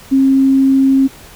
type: tone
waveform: sine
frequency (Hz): 268.7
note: C4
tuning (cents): +46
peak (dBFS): -7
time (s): 0.11-1.08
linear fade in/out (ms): 20
effects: pink hiss -38 dBFS RMS until 1.35 s